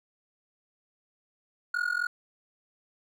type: tone with amplitude modulation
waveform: triangle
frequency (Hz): 1440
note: F#6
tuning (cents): -47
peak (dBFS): -21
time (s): 1.74-2.07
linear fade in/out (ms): 5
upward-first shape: sine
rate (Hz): 43.7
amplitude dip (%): 90
effects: none